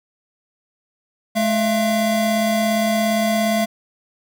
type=tone pair together; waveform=square; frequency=213.6 / 678.1 Hz; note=G#3 / E5; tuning=+49 / +49 cents; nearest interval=octave + minor sixth; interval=2000 cents; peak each=-20 dBFS; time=1.35-3.66 s; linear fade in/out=20 ms; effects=none